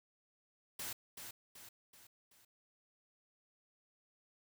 white noise with echo, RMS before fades -43 dBFS, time 0.79-0.93 s, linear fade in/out 5 ms, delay 380 ms, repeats 4, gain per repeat -6 dB, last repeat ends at 2.45 s, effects none

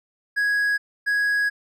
triangle tone pair in turn, 1661.2 / 1661.2 Hz, G#6 / G#6, 0 / 0 cents, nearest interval unison, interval 0 cents, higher neither, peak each -17 dBFS, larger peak neither, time 0.36-0.78 / 1.06-1.5 s, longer second, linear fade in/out 20 ms, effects none

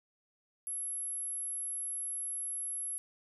sine tone, 11170 Hz, F9, 1 cent flat, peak -35 dBFS, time 0.67-2.98 s, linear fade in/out 0 ms, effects none

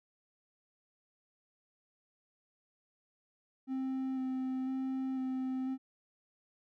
triangle tone with vibrato, 261.6 Hz, C4, in tune, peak -31 dBFS, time 3.67-5.78 s, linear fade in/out 50 ms, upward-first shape square, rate 1 Hz, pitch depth 11 cents each way, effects none

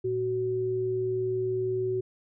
sine tone pair together, 115.85 / 374 Hz, A#2 / F#4, -10 / +19 cents, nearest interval octave + minor sixth, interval 2029 cents, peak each -35 / -26 dBFS, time 0.04-2.01 s, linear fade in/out 10 ms, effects none

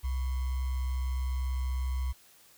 sine tone with sample-and-hold, 64.4 Hz, C2, 27 cents flat, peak -28 dBFS, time 0.03-2.13 s, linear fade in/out 20 ms, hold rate 1050 Hz, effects white hiss -59 dBFS RMS until 2.57 s

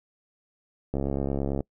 click train, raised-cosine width 2 ms, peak -15 dBFS, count 47, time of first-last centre 0.94-1.606 s, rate 69.1 Hz, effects noise-tail reverb RT60 0.1 s tail -25 dB re dry

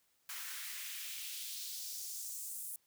white noise with high-pass filter sweep, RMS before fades -44 dBFS, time 0.29-2.76 s, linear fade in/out 2 ms, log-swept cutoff 1300 to 10000 Hz, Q 1.7, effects white hiss -75 dBFS RMS until 2.86 s

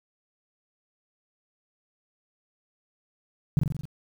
sine tone with echo, 146.83 Hz, D3, in tune, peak -16 dBFS, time 3.57-3.59 s, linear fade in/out 0 ms, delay 44 ms, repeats 6, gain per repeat -3 dB, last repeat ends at 3.854 s, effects 9-bit

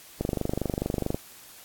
click train, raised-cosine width 2 ms, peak -13 dBFS, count 24, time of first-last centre 0.21-1.145 s, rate 24.6 Hz, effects white hiss -49 dBFS RMS until 1.64 s + AAC 64 kbps

